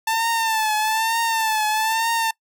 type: tone with vibrato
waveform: sawtooth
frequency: 887 Hz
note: A5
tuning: 14 cents sharp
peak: -15 dBFS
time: 0.07-2.31 s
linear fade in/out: 5 ms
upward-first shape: triangle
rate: 1.1 Hz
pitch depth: 74 cents each way
effects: noise-tail reverb RT60 0.1 s tail -24 dB re dry